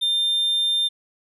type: tone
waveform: triangle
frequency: 3600 Hz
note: A7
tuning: 39 cents sharp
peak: -17 dBFS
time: 0.01-0.89 s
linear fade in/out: 20 ms
effects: resampled to 32000 Hz